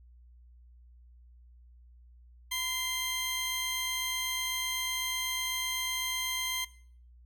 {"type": "tone cluster", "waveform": "sawtooth", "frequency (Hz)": [1012, 2072, 3177], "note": ["B5", "C7", "G7"], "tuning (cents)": [42, -17, 23], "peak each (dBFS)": [-38, -32, -30], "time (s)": [2.51, 6.65], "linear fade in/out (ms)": 10, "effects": ["noise-tail reverb RT60 0.5 s tail -18 dB re dry", "added 60 Hz sine -53 dBFS peak until 7.25 s"]}